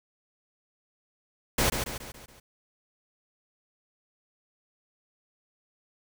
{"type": "noise with echo", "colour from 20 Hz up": "pink", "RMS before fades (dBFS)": -24, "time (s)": [1.58, 1.7], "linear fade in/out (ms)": 5, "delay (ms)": 140, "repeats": 5, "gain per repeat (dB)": -6, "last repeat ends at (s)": 2.4, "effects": []}